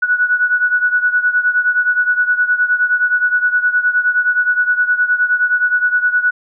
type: beating tone pair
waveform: sine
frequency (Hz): 1470 / 1479.6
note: F#6 / F#6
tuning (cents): -12 / 0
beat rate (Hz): 9.6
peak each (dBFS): -13 / -17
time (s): 0.02-6.31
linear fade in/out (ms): 10
effects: none